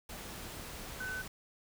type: tone in noise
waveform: sine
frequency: 1512 Hz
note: F#6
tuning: 37 cents sharp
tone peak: -37 dBFS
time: 1-1.22 s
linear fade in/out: 5 ms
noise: pink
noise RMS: -45 dBFS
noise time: 0.09-1.28 s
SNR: +5 dB
effects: none